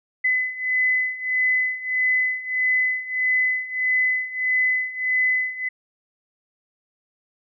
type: beating tone pair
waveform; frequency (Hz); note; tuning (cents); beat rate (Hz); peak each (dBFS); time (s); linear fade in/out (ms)
sine; 2015 / 2016.6; B6 / B6; +34 / +36; 1.6; -24 / -21; 0.24-5.69; 10
effects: none